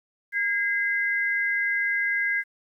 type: tone pair together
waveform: sine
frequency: 1628.9 / 2051 Hz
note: G#6 / C7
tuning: -34 / -35 cents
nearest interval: major third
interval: 399 cents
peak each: -25 dBFS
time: 0.32-2.44 s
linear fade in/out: 50 ms
effects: 10-bit